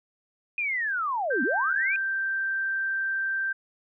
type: linear two-way sweep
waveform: sine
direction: down then up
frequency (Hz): 2489 to 221.5 to 2489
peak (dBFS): -25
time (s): 0.58-1.96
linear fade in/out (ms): 2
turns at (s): 1.43
type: tone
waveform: sine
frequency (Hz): 1568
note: G6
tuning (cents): 0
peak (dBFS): -25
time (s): 1.3-3.53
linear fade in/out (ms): 10
effects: none